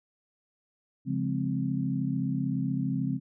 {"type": "chord", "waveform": "sine", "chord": "Db major seventh", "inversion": "none", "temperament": "equal", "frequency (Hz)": [138.59, 174.61, 207.7, 261.6], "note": ["Db3", "F3", "Ab3", "C4"], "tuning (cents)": [0, 0, 0, 0], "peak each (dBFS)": [-31, -33, -34, -31], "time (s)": [1.05, 3.2], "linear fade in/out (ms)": 50, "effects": []}